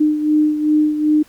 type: beating tone pair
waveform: sine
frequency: 303.2 / 305.8 Hz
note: D#4 / D#4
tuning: -45 / -30 cents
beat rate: 2.6 Hz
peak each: -13 / -20 dBFS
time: 0-1.23 s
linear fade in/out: 10 ms
effects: pink hiss -50 dBFS RMS until 1.28 s